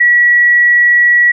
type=tone; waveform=sine; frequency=1931 Hz; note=B6; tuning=39 cents flat; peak=-5 dBFS; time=0-1.32 s; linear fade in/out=10 ms; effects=none